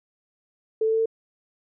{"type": "tone with pitch steps", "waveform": "sine", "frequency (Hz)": [440, 443.3, 446.7, 450], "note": ["A4", "A4", "A4", "A4"], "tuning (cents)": [0, 13, 26, 39], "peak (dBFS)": -19, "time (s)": [0.81, 1.058], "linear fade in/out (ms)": 5, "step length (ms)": 62, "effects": []}